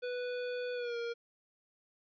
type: tone with pitch glide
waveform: square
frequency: 493.9 to 469.2 Hz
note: B4 to A#4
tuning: 0 to +11 cents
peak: -36 dBFS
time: 0.02-1.14 s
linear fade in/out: 20 ms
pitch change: -89 cents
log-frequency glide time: 0.74-0.97 s
effects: resampled to 11025 Hz + 13-bit